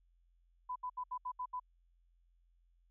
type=tone bursts; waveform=sine; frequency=1000 Hz; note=B5; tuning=21 cents sharp; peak=-37 dBFS; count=7; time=0.69-1.599 s; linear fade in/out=10 ms; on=69 ms; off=71 ms; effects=added 43 Hz sine -68 dBFS peak until 2.9 s